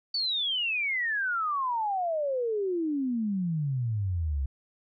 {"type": "exponential sweep", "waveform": "sine", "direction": "down", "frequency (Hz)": [4582, 65.2], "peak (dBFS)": -26, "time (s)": [0.14, 4.46], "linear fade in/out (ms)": 5, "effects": []}